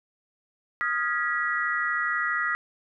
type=chord; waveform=sine; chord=F half-diminished seventh; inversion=third; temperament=equal with one note detuned; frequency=1244.5 / 1396.9 / 1661.2 / 1937.1 Hz; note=Eb6 / F6 / Ab6 / Cb7; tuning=0 / 0 / 0 / -34 cents; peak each=-30 / -31 / -32 / -27 dBFS; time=0.81-2.55 s; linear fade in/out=0 ms; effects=none